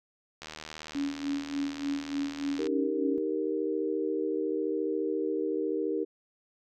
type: click train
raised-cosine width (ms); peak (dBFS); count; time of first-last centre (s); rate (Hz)
0.2; -23; 176; 0.42-2.669; 77.8
type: tone with tremolo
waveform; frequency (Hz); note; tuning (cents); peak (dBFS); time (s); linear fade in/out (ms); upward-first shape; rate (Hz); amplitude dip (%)
sine; 280.7; C#4; +22; -27; 0.95-3.18; 0; sine; 3.4; 75
type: chord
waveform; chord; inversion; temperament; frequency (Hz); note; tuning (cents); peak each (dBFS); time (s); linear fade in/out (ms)
sine; Eb major; none; equal; 311.1 / 392 / 466.2; Eb4 / G4 / Bb4; 0 / 0 / 0; -32; 2.58-6.05; 20
effects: none